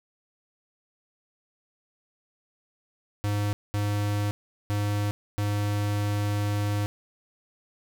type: tone bursts at uneven times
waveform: square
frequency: 103.1 Hz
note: G#2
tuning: 12 cents flat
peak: -25 dBFS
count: 4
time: 3.24-3.53 / 3.74-4.31 / 4.7-5.11 / 5.38-6.86 s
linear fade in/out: 0 ms
effects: none